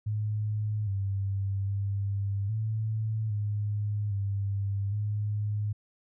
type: tone with pitch steps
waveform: sine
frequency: 106.2 / 98.2 / 99.6 / 109.6 / 104 / 99.5 / 104.6 Hz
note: G#2 / G2 / G2 / A2 / G#2 / G2 / G#2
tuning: +39 / +4 / +28 / -6 / +3 / +26 / +13 cents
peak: -27 dBFS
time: 0.06-5.73 s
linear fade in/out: 10 ms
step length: 810 ms
effects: none